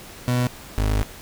30% pulse tone pair in turn, 123.8 / 52.05 Hz, B2 / G#1, +5 / +5 cents, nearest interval octave + minor third, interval 1500 cents, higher first, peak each -16 / -16 dBFS, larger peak neither, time 0.28-0.47 / 0.78-1.03 s, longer second, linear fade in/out 0 ms, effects pink hiss -41 dBFS RMS until 1.21 s

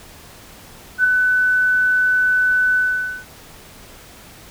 sine tone with ADSR envelope, 1500 Hz, F#6, 23 cents sharp, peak -9 dBFS, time 0.98-3.25 s, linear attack 62 ms, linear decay 7 ms, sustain -4 dB, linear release 490 ms, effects pink hiss -42 dBFS RMS until 4.5 s

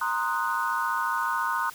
sine chord, C half-diminished seventh, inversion third, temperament equal, 932.3 / 1046.5 / 1244.5 / 1480 Hz, Bb5 / C6 / Eb6 / Gb6, 0 / 0 / 0 / 0 cents, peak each -30 dBFS, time 0.01-1.7 s, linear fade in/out 5 ms, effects white hiss -46 dBFS RMS until 1.74 s

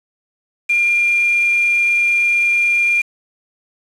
sine tone with quantisation, 2397 Hz, D7, 35 cents sharp, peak -12 dBFS, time 0.69-3.02 s, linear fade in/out 10 ms, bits 5, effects low-pass 10000 Hz 12 dB/octave

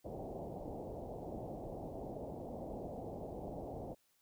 white low-pass noise, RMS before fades -45 dBFS, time 0.04-3.95 s, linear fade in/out 20 ms, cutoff 750 Hz, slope 48 dB/octave, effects white hiss -75 dBFS RMS until 4.21 s

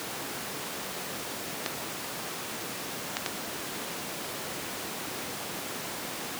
clicks, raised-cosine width 0.2 ms, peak -10 dBFS, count 3, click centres 1.662 / 3.169 / 3.262 s, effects pink hiss -35 dBFS RMS until 6.39 s + high-pass 200 Hz 12 dB/octave

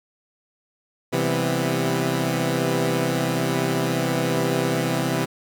15% pulse chord, C major seventh, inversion none, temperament equal with one note detuned, 130.81 / 164.81 / 196.79 / 246.9 Hz, C3 / E3 / G3 / B3, 0 / 0 / +7 / 0 cents, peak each -18 / -18 / -24 / -24 dBFS, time 1.12-5.26 s, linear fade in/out 20 ms, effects none

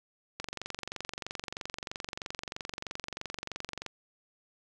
click train, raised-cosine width 0.2 ms, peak -19 dBFS, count 81, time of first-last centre 0.4-3.863 s, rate 23.1 Hz, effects none

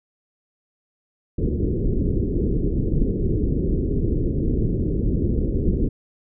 pink low-pass noise, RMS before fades -21 dBFS, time 1.38-5.89 s, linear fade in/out 5 ms, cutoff 440 Hz, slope 48 dB/octave, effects none

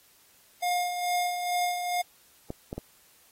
square tone with tremolo, 712 Hz, F5, 33 cents sharp, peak -25 dBFS, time 0.62-2.02 s, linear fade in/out 10 ms, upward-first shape sine, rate 2.3 Hz, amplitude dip 50%
clicks, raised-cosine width 2 ms, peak -20 dBFS, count 3, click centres 2.504 / 2.729 / 2.78 s
effects white hiss -60 dBFS RMS until 3.31 s + AAC 48 kbps

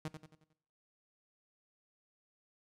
sawtooth tone with echo, 155.56 Hz, D#3, in tune, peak -33 dBFS, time 0.05-0.08 s, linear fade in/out 2 ms, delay 90 ms, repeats 5, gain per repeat -7 dB, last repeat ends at 0.53 s, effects noise-tail reverb RT60 0.7 s tail -19 dB re dry + low-pass 10000 Hz 12 dB/octave

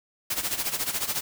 white noise with tremolo, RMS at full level -26 dBFS, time 0.3-1.21 s, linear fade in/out 5 ms, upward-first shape sine, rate 14 Hz, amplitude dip 75%, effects none

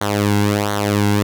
sawtooth tone with flanger, 102.8 Hz, G#2, 17 cents flat, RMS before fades -17 dBFS, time 0.01-1.23 s, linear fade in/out 5 ms, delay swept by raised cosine 0.39 to 1.69 ms, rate 1.4 Hz, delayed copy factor -0.75, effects none

